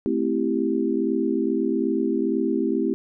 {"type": "chord", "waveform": "sine", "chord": "A minor seventh", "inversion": "none", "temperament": "equal", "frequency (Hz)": [220, 261.6, 329.6, 392], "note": ["A3", "C4", "E4", "G4"], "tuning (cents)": [0, 0, 0, 0], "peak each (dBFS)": [-27, -25, -25, -26], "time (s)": [0.06, 2.94], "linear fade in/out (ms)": 0, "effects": []}